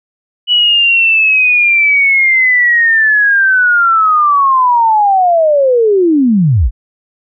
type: linear sweep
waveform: sine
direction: down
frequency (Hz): 2960 to 38.89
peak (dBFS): -6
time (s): 0.47-6.71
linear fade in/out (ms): 50
effects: none